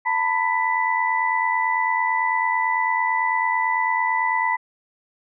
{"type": "tone cluster", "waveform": "sine", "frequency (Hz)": [899, 988, 1985], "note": ["A5", "B5", "B6"], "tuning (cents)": [37, 0, 8], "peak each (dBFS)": -23, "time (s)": [0.05, 4.57], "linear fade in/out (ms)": 20, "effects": []}